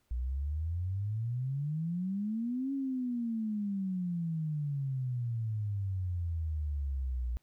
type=exponential two-way sweep; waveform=sine; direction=up then down; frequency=58.7 to 277.2 to 58.7 Hz; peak=-31 dBFS; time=0.11-7.37 s; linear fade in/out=0 ms; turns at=2.73 s; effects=pink hiss -75 dBFS RMS until 7.42 s